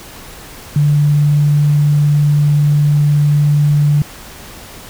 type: tone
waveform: sine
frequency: 146.83 Hz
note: D3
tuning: in tune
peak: -8 dBFS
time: 0.76-4.02 s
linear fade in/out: 2 ms
effects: pink hiss -34 dBFS RMS until 4.89 s